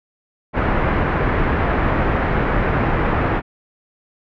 pink low-pass noise, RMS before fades -18 dBFS, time 0.53-3.42 s, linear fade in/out 50 ms, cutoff 2000 Hz, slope 24 dB/octave, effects none

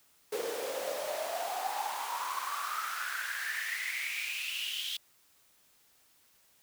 pink noise with high-pass filter sweep, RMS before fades -36 dBFS, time 0.32-4.97 s, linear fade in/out 5 ms, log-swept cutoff 430 to 3300 Hz, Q 9.1, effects white hiss -66 dBFS RMS until 6.62 s

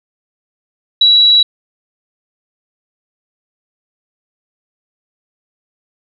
sine tone, 3907 Hz, B7, 19 cents flat, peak -5 dBFS, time 1.01-1.43 s, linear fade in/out 5 ms, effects none

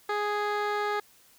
15% pulse tone with low-pass filter, 415.3 Hz, G#4, in tune, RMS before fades -29 dBFS, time 0.09-1 s, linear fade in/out 5 ms, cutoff 3000 Hz, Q 0.84, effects white hiss -59 dBFS RMS until 1.38 s

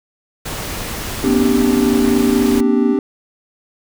pink noise, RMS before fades -25 dBFS, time 0.45-2.61 s, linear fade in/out 10 ms
triangle chord, C suspended second, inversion none, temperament equal, 261.6 / 293.7 / 392 Hz, C4 / D4 / G4, 0 / 0 / 0 cents, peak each -16 dBFS, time 1.24-2.99 s, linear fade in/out 2 ms
sine tone with pitch glide, 240 to 237.2 Hz, B3 to A#3, -49 to +30 cents, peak -15 dBFS, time 1.27-2.94 s, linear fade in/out 10 ms, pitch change -21 cents, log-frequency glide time 1.84-1.91 s
effects none

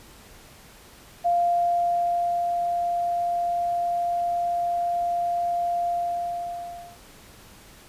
sine tone with ADSR envelope, 696 Hz, F5, 6 cents flat, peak -18 dBFS, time 1.24-6.99 s, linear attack 22 ms, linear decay 1200 ms, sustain -4 dB, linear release 1100 ms, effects pink hiss -49 dBFS RMS until 7.88 s + resampled to 32000 Hz

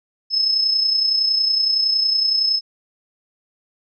sine tone with amplitude modulation, 5200 Hz, E8, 24 cents flat, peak -13 dBFS, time 0.3-2.61 s, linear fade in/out 50 ms, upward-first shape sine, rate 30.8 Hz, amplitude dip 50%, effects none

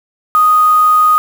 sine tone with quantisation, 1243 Hz, D#6, 2 cents flat, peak -6 dBFS, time 0.35-1.18 s, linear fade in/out 0 ms, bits 4, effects none

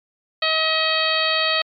harmonic tone, 636 Hz, D#5, 38 cents sharp, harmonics 1 / 2 / 3 / 4 / 5 / 6 / 7, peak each -25 / -25 / -25 / -25 / -25 / -25 / -25 dBFS, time 0.42-1.62 s, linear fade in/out 5 ms, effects MP3 96 kbps

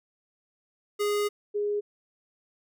square / sine tone pair in turn, 413.2 / 413.2 Hz, G#4 / G#4, -9 / -9 cents, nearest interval unison, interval 0 cents, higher neither, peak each -25 dBFS, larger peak neither, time 0.99-1.29 / 1.54-1.81 s, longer first, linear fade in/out 20 ms, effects none

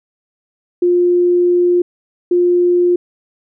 sine tone pair in turn, 353.4 / 353.4 Hz, F4 / F4, +21 / +21 cents, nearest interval unison, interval 0 cents, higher neither, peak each -9 dBFS, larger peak neither, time 0.82-1.82 / 2.31-2.96 s, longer first, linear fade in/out 5 ms, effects none

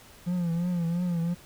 triangle tone with vibrato, 172.9 Hz, F3, 17 cents flat, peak -23 dBFS, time 0.26-1.35 s, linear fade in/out 20 ms, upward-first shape triangle, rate 2.9 Hz, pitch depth 84 cents each way, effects pink hiss -52 dBFS RMS until 1.45 s

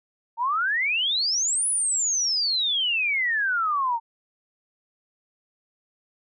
sine exponential two-way sweep, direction up then down, 895 to 10270 to 895 Hz, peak -21 dBFS, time 0.37-4 s, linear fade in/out 50 ms, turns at 1.68 s, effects none

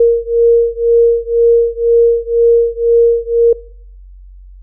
sine beating tone pair, 466.2 / 468.2 Hz, A#4 / A#4, 0 / +8 cents, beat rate 2 Hz, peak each -10 dBFS, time 0-3.53 s, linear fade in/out 5 ms, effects noise-tail reverb RT60 0.6 s tail -22 dB re dry + added 46 Hz sine -33 dBFS peak until 4.62 s

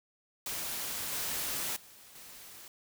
white noise with level steps, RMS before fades -37 / -35 / -55 / -50 dBFS, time 0.46-2.68 s, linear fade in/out 2 ms, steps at 1.12 / 1.76 / 2.15 s, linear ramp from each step 5 ms, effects none

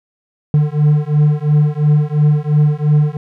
triangle beating tone pair, 148 / 150.9 Hz, D3 / D3, +14 / +47 cents, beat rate 2.9 Hz, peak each -11 dBFS, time 0.54-3.17 s, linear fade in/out 2 ms, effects none

